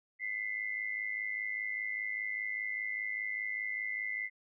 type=tone pair together; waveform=sine; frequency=2009 / 2114 Hz; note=B6 / C7; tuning=+29 / +17 cents; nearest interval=minor second; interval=88 cents; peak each=-36 / -38 dBFS; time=0.19-4.3 s; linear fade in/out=50 ms; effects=none